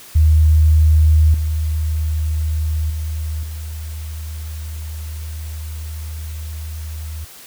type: tone with level steps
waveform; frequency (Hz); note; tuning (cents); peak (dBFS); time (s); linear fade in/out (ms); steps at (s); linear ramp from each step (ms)
sine; 77.78; D#2; 0; -8 / -16 / -20 / -25; 0.15-7.25; 10; 1.34 / 2.9 / 3.43; 2
effects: white hiss -40 dBFS RMS until 7.46 s